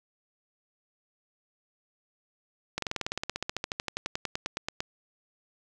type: slowing click train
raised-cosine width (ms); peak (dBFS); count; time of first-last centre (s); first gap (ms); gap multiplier
0.2; -13; 28; 2.78-4.805; 43; 1.04
effects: none